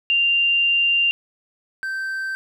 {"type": "tone pair in turn", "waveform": ["sine", "triangle"], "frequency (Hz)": [2785, 1556.3], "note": ["F7", "G6"], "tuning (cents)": [-5, -13], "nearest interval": "minor seventh", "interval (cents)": 1008, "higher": "first", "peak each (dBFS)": [-15, -22], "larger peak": "first", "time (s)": [[0.1, 1.11], [1.83, 2.35]], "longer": "first", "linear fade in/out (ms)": 0, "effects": []}